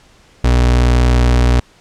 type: tone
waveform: 35% pulse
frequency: 61 Hz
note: B1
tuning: 21 cents flat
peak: -7 dBFS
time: 0.44-1.6 s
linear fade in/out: 5 ms
effects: pink hiss -48 dBFS RMS until 1.8 s + low-pass 7000 Hz 12 dB/octave